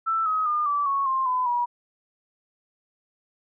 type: tone with pitch steps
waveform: sine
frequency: 1327 / 1267.8 / 1211.3 / 1157.2 / 1105.6 / 1056.3 / 1009.2 / 964.2 Hz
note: E6 / D#6 / D#6 / D6 / C#6 / C6 / B5 / B5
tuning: +11 / +32 / -47 / -26 / -5 / +16 / +37 / -42 cents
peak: -21 dBFS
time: 0.06-1.66 s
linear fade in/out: 20 ms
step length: 200 ms
effects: none